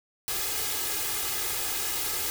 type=noise with comb filter; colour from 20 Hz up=white; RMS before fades=-30 dBFS; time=0.28-2.3 s; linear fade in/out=0 ms; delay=2.4 ms; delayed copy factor=+0.8; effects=none